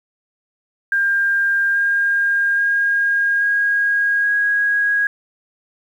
sine tone with pitch steps, 1600 / 1612.1 / 1624.2 / 1636.5 / 1648.8 Hz, G6 / G6 / G#6 / G#6 / G#6, +35 / +48 / -39 / -26 / -13 cents, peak -14 dBFS, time 0.92-5.07 s, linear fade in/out 2 ms, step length 830 ms, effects 8-bit

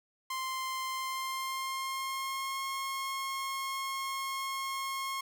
sawtooth tone with pitch glide, 1046.5 to 1079.7 Hz, C6 to C#6, 0 to -46 cents, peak -30 dBFS, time 0.3-5.21 s, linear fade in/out 5 ms, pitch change +54 cents, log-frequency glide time 0.91-2.63 s, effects none

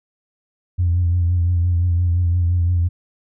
sine tone with vibrato, 87.31 Hz, F2, in tune, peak -13 dBFS, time 0.78-2.89 s, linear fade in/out 20 ms, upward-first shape triangle, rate 5.8 Hz, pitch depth 55 cents each way, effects tanh soft clip ceiling -10 dBFS

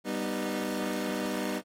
25% pulse chord, G augmented, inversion none, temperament equal with one note detuned, 196 / 246.9 / 307.7 Hz, G3 / B3 / D#4, 0 / 0 / -19 cents, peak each -31 dBFS, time 0.04-1.62 s, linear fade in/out 50 ms, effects AAC 48 kbps

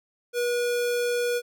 square tone, 483.3 Hz, B4, 38 cents flat, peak -24 dBFS, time 0.33-1.42 s, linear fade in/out 50 ms, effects none

